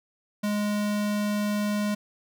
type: tone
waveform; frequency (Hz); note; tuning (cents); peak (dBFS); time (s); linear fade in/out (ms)
square; 207.7; G#3; 0; -25; 0.43-1.95; 10
effects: none